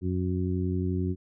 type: harmonic tone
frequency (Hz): 91.4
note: F#2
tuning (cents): -21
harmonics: 1 / 2 / 3 / 4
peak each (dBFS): -28 / -31 / -33 / -34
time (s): 0.01-1.16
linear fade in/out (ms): 50
effects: none